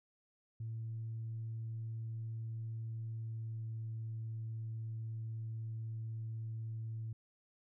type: tone with pitch glide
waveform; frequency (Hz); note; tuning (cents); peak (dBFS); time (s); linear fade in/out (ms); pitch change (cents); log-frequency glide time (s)
sine; 112.8 to 112.02; A2 to A2; +44 to +32; -38; 0.6-7.13; 5; -12; 3.08-3.7
effects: tanh soft clip ceiling -35 dBFS

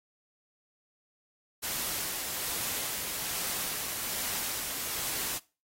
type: noise with tremolo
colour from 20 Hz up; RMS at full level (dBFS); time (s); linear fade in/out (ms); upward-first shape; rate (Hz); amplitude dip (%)
white; -33; 1.62-5.39; 20; sine; 1.2; 25
effects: noise-tail reverb RT60 0.3 s tail -20 dB re dry + AAC 48 kbps

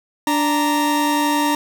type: tone pair together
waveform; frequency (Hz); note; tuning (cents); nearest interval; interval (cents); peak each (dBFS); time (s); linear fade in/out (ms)
40% pulse; 293.1 / 930.5; D4 / A#5; -3 / -3; octave + minor sixth; 2000; -18; 0.27-1.55; 2
effects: none

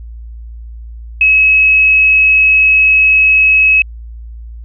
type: tone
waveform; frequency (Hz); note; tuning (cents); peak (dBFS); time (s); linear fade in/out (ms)
sine; 2568; E7; -46; -5; 1.21-3.82; 2
effects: added 57 Hz sine -26 dBFS peak until 4.64 s

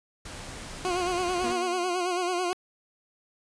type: noise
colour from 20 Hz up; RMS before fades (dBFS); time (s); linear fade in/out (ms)
pink; -40; 0.25-1.53; 5
type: tone with vibrato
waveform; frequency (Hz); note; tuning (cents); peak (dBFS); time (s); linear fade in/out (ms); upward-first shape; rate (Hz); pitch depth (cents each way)
20% pulse; 358.7; F4; +46; -21; 0.85-2.53; 0; sine; 9.1; 59
type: tone with exponential decay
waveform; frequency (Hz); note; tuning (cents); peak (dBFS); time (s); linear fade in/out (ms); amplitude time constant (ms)
sawtooth; 240; B3; -49; -27; 1.44-2.23; 0; 170
effects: resampled to 22050 Hz

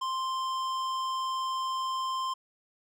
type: tone with hard clipping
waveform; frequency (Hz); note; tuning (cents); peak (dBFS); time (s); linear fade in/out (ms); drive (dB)
triangle; 1046.5; C6; 0; -31; 0.01-2.34; 10; 16
effects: none

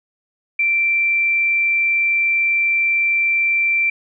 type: tone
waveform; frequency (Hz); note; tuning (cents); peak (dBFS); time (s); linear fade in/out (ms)
sine; 2349; D7; 0; -14; 0.59-3.9; 5
effects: none

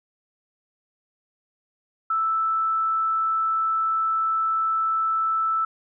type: tone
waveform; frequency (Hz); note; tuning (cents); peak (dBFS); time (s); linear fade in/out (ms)
sine; 1318.5; E6; 0; -20; 2.1-5.65; 5
effects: none

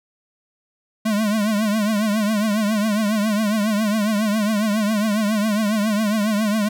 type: tone with vibrato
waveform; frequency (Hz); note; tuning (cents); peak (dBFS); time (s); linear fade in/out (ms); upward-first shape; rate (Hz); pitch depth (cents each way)
square; 212.2; G#3; +38; -18; 1.05-6.69; 10; triangle; 7.3; 110
effects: none

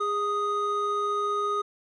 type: tone pair together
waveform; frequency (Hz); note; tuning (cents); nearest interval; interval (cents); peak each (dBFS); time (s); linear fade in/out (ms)
triangle; 409.9 / 1244.5; G#4 / D#6; -23 / 0; octave + perfect fifth; 1923; -28 / -24; 0-1.62; 10
effects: resampled to 22050 Hz

